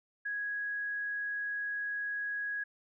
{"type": "tone", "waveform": "sine", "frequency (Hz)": 1661.2, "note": "G#6", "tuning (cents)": 0, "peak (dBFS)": -33, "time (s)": [0.25, 2.64], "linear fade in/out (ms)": 10, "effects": []}